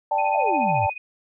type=chord; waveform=sine; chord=D suspended fourth; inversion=none; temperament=equal; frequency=587.3 / 784 / 880 Hz; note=D5 / G5 / A5; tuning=0 / 0 / 0 cents; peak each=-27 / -23 / -22 dBFS; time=0.11-0.9 s; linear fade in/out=5 ms
type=tone with tremolo; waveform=sine; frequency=2489 Hz; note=D#7; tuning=in tune; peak=-27 dBFS; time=0.18-0.98 s; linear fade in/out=5 ms; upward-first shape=sine; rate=14 Hz; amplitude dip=90%
type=exponential sweep; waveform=sine; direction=down; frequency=716 to 91 Hz; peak=-25 dBFS; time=0.34-0.87 s; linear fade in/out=10 ms
effects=none